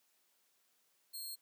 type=tone; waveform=15% pulse; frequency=4235 Hz; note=C8; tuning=20 cents sharp; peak=-36 dBFS; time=1.13-1.36 s; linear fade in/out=20 ms; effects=white hiss -75 dBFS RMS until 1.41 s + high-pass 200 Hz 12 dB/octave